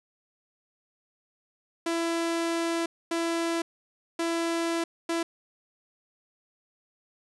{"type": "tone bursts at uneven times", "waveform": "sawtooth", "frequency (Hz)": 334.3, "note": "E4", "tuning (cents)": 24, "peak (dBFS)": -22, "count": 4, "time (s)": [[1.86, 2.86], [3.11, 3.62], [4.19, 4.84], [5.09, 5.23]], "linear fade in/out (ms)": 5, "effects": ["resampled to 24000 Hz", "9-bit"]}